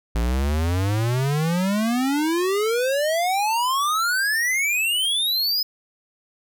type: exponential sweep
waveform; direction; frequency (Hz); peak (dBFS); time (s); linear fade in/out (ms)
square; up; 55 to 5110; -20; 0.15-5.63; 5
effects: none